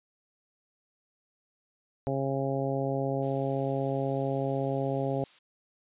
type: harmonic tone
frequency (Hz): 136.1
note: C#3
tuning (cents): -31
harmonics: 1 / 2 / 3 / 4 / 5 / 6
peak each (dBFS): -32 / -34 / -34 / -33 / -36 / -40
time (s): 2.07-5.24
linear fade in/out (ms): 0
type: noise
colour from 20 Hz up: blue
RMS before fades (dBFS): -49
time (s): 3.22-5.39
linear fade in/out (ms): 5
effects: resampled to 8000 Hz